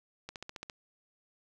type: click train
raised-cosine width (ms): 0.2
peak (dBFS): -24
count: 7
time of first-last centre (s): 0.29-0.698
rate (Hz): 14.7
effects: none